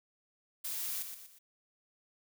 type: noise with echo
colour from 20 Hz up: blue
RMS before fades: -38 dBFS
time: 0.64-1.03 s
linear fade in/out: 10 ms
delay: 120 ms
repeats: 3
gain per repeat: -7 dB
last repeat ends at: 1.39 s
effects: none